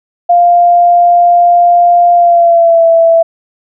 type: tone with pitch glide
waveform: sine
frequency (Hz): 698.5 to 663.5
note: F5 to E5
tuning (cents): 0 to +11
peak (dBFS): -3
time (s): 0.29-3.23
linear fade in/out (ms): 10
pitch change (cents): -89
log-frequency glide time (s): 2.14-2.85
effects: none